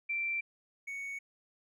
sine / triangle tone pair in turn, 2349 / 2225 Hz, D7 / C#7, 0 / +6 cents, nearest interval minor second, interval 94 cents, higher first, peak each -31 / -36 dBFS, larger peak first, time 0.09-0.41 / 0.87-1.19 s, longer neither, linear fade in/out 10 ms, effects none

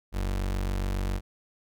35% pulse tone, 47.33 Hz, F#1, 40 cents sharp, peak -25 dBFS, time 0.12-1.21 s, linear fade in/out 50 ms, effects none

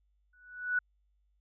sine tone with exponential growth, 1478 Hz, F#6, 2 cents flat, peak -24 dBFS, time 0.33-0.79 s, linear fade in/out 5 ms, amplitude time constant 100 ms, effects added 50 Hz sine -69 dBFS peak until 1.4 s

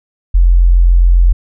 sine tone, 43.65 Hz, F1, in tune, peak -4 dBFS, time 0.34-1.33 s, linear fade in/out 10 ms, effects none

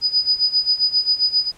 sine tone with tremolo, 4968 Hz, D#8, 3 cents flat, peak -12 dBFS, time 0.01-1.52 s, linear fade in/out 50 ms, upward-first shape sine, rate 7.5 Hz, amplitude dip 85%, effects pink hiss -50 dBFS RMS until 1.57 s + low-pass 10000 Hz 12 dB/octave

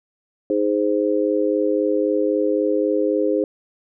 sine chord, Ab major, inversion second, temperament just, 311.5 / 415.3 / 519.1 Hz, Eb4 / Ab4 / C5, +2 / 0 / -14 cents, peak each -21 dBFS, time 0.5-3.44 s, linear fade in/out 2 ms, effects none

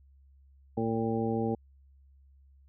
harmonic tone, 113.2 Hz, A2, 50 cents sharp, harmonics 1 / 2 / 3 / 4 / 5 / 7, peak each -35 / -31 / -35 / -33 / -41 / -37 dBFS, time 0.77-1.55 s, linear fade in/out 5 ms, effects added 68 Hz sine -56 dBFS peak until 2.68 s

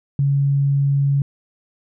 sine tone, 139.9 Hz, C#3, 16 cents sharp, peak -14 dBFS, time 0.19-1.22 s, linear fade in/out 2 ms, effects none

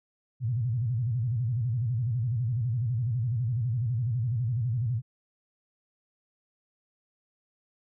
sine tone with vibrato, 118.5 Hz, A#2, 29 cents sharp, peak -25 dBFS, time 0.4-5.02 s, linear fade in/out 50 ms, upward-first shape square, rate 12 Hz, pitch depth 140 cents each way, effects none

